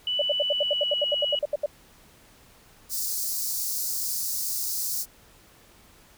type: tone with pitch glide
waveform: sine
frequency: 2972 to 2923 Hz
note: F#7 to F#7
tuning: +7 to -22 cents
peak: -24 dBFS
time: 0.07-1.39 s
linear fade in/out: 2 ms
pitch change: -29 cents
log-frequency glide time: 0.47-1.07 s
type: tone bursts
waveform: sine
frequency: 587.3 Hz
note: D5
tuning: in tune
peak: -21 dBFS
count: 15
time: 0.19-1.661 s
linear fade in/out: 5 ms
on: 29 ms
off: 74 ms
type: high-pass noise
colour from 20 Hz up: white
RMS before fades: -29 dBFS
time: 2.89-5.06 s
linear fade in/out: 50 ms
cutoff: 4500 Hz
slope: 48 dB/octave
effects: pink hiss -55 dBFS RMS until 6.17 s